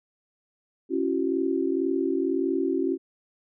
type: tone cluster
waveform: sine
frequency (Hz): 274.7 / 337.2 / 379.1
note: C#4 / E4 / F#4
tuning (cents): -16 / +39 / +42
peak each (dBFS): -27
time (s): 0.89-2.98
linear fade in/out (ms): 50
effects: none